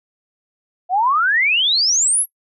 sine exponential sweep, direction up, 698.5 to 11680 Hz, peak -13 dBFS, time 0.89-2.26 s, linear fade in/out 50 ms, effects noise-tail reverb RT60 0.1 s tail -22 dB re dry

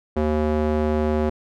square tone with band-pass filter, 76.3 Hz, D#2, 33 cents flat, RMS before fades -21 dBFS, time 0.16-1.3 s, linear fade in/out 10 ms, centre 420 Hz, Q 0.96, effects none

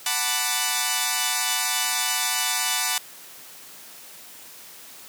5% pulse chord, B minor seventh, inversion second, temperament equal, 740 / 880 / 987.8 / 1174.7 Hz, F#5 / A5 / B5 / D6, 0 / 0 / 0 / 0 cents, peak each -16 dBFS, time 0.06-2.98 s, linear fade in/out 2 ms, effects white hiss -44 dBFS RMS until 5.08 s + high-pass 150 Hz 12 dB/octave

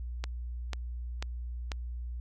click train, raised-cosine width 0.2 ms, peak -18 dBFS, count 4, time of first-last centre 0.24-1.718 s, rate 2.03 Hz, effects added 60 Hz sine -35 dBFS peak until 2.2 s

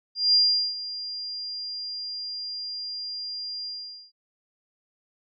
sine tone with ADSR envelope, 4800 Hz, D8, 37 cents sharp, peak -15 dBFS, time 0.15-4.12 s, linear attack 190 ms, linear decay 400 ms, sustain -16 dB, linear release 460 ms, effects AAC 32 kbps

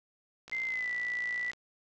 click train, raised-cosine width 0.2 ms, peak -30 dBFS, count 62, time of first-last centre 0.48-1.534 s, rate 57.9 Hz
sine tone with pitch glide, 2080 to 1966.7 Hz, C7 to B6, -11 to -8 cents, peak -31 dBFS, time 0.52-1.51 s, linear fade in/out 2 ms, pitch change -97 cents, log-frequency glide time 0.66-0.9 s
effects none

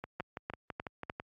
two click trains, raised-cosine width 0.5 ms, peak -21 / -24 dBFS, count 4 / 8, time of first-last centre 0.2-1.098 / 0.04-1.199 s, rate 3.34 / 6.04 Hz, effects high-pass 60 Hz 12 dB/octave + AAC 48 kbps

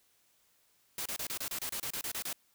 white noise bursts, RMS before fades -37 dBFS, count 13, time 0.98-2.329 s, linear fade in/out 2 ms, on 77 ms, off 29 ms, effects white hiss -70 dBFS RMS until 2.54 s

